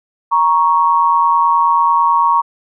sine tone pair together, 939.6 / 1108.7 Hz, A#5 / C#6, +13 / 0 cents, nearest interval minor third, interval 287 cents, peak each -12 dBFS, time 0.31-2.42 s, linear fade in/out 20 ms, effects none

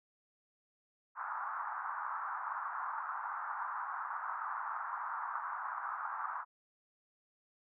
white band-pass noise, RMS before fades -40 dBFS, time 1.15-6.45 s, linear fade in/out 50 ms, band 860 to 1400 Hz, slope 48 dB/octave, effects none

